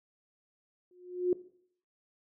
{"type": "tone with exponential growth", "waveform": "sine", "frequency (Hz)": 359.7, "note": "F#4", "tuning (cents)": -49, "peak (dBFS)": -21, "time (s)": [0.91, 1.33], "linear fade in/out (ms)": 2, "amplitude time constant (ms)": 91, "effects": ["noise-tail reverb RT60 0.6 s tail -18 dB re dry"]}